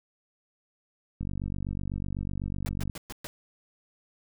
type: click train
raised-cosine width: 5 ms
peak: -21 dBFS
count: 82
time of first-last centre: 1.21-2.897 s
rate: 48 Hz
type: noise bursts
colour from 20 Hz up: pink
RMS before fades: -39 dBFS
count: 5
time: 2.66-3.27 s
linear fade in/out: 0 ms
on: 26 ms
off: 120 ms
effects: none